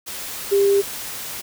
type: tone in noise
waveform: sine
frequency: 398.7 Hz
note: G4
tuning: 29 cents sharp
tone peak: -13 dBFS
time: 0.51-0.82 s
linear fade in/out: 20 ms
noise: white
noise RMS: -31 dBFS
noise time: 0.06-1.42 s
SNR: +15 dB
effects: none